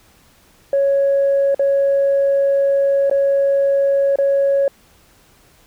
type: tone with dropouts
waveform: sine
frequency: 554.4 Hz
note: C#5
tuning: in tune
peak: -11 dBFS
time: 0.73-4.68 s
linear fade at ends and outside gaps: 2 ms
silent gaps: 1.546-1.594 / 3.098-3.112 / 4.158-4.186 s
effects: tanh soft clip ceiling -9 dBFS + pink hiss -52 dBFS RMS until 5.66 s